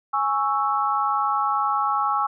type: chord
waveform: sine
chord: C# minor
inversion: second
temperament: equal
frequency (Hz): 830.6 / 1108.7 / 1318.5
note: G#5 / C#6 / E6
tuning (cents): 0 / 0 / 0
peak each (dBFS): -24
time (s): 0.13-2.27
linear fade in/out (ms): 10
effects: none